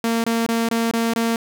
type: tone bursts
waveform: sawtooth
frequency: 229.5 Hz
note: A#3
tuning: 27 cents flat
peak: -14 dBFS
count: 6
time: 0.04-1.36 s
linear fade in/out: 2 ms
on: 200 ms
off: 24 ms
effects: none